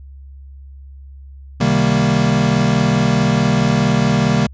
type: chord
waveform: square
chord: C minor seventh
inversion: none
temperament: equal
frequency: 130.81 / 155.56 / 196 / 233.1 Hz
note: C3 / Eb3 / G3 / Bb3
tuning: 0 / 0 / 0 / 0 cents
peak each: -19 dBFS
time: 1.6-4.47 s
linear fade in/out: 10 ms
effects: added 68 Hz sine -34 dBFS peak until 4.53 s + resampled to 16000 Hz